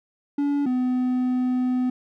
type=tone pair in turn; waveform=triangle; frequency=285.8 / 252.2 Hz; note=D4 / B3; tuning=-47 / +36 cents; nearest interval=major second; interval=217 cents; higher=first; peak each=-18 dBFS; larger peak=neither; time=0.38-0.66 / 0.66-1.9 s; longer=second; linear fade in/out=5 ms; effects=none